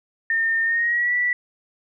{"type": "tone with pitch glide", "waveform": "sine", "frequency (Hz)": [1817, 1958.7], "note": ["A#6", "B6"], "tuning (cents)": [-45, -15], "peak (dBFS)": -18, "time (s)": [0.3, 1.33], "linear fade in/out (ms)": 2, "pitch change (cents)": 130, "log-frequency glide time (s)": [0.64, 1.14], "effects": []}